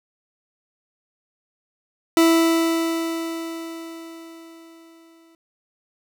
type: tone with exponential decay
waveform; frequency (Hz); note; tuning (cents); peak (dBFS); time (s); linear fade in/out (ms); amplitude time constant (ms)
40% pulse; 329.6; E4; 0; -11; 2.17-5.35; 1; 690
effects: none